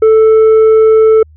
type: tone with tanh clipping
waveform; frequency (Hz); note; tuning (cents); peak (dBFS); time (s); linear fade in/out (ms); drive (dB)
sine; 440; A4; 0; -4; 0.02-1.23; 5; 4
effects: added 77 Hz sine -37 dBFS peak until 1.36 s